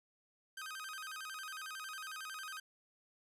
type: tone with vibrato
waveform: sawtooth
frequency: 1401 Hz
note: F6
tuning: 5 cents sharp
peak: -40 dBFS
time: 0.57-2.6 s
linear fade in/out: 5 ms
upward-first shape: square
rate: 11 Hz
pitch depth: 190 cents each way
effects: resampled to 32000 Hz + 11-bit